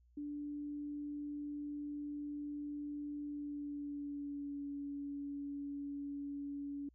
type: tone with pitch glide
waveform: sine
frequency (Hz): 292 to 284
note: D4 to C#4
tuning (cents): -10 to +42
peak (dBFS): -40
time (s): 0.17-6.89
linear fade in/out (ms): 5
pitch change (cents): -48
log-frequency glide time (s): 3.24-4.66
effects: added 60 Hz sine -65 dBFS peak until 6.94 s